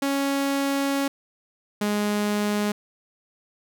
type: tone pair in turn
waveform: sawtooth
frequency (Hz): 277.2 / 207.7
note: C#4 / G#3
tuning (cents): 0 / 0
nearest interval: perfect fourth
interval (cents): 500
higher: first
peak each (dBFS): -18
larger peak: neither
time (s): 0.02-1.08 / 1.81-2.72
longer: first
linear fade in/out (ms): 5
effects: none